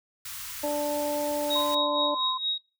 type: band-stop noise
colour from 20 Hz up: white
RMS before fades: -38 dBFS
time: 0.25-1.75 s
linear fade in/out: 5 ms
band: 150 to 970 Hz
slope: 48 dB/octave
type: harmonic tone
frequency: 293.7 Hz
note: D4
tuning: in tune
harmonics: 1 / 2 / 3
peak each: -32 / -27 / -34 dBFS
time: 0.63-2.15 s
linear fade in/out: 10 ms
type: tone with tremolo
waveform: sine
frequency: 3784 Hz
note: A#7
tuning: 25 cents sharp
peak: -25 dBFS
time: 1.5-2.58 s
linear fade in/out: 5 ms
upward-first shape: sine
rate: 4.3 Hz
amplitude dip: 75%
type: tone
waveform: sine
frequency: 1032 Hz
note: C6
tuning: 24 cents flat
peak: -29 dBFS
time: 1.55-2.38 s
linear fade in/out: 10 ms
effects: noise-tail reverb RT60 0.3 s tail -17 dB re dry